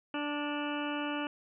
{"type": "harmonic tone with a mistuned harmonic", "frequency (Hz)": 293.4, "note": "D4", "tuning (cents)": -2, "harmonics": [1, 2, 3, 4, 5, 6, 8, 9, 10], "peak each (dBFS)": [-35, -41, -41, -43, -42, -48, -48, -44, -44], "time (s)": [0.14, 1.27], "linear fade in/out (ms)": 2, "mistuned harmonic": 5, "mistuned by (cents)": -17, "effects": []}